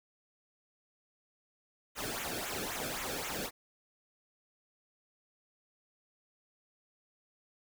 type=noise with flanger; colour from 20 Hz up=pink; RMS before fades=-38 dBFS; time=1.95-3.51 s; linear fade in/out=50 ms; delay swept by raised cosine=0.2 to 1.05 ms; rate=3.8 Hz; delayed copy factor=-0.75; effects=none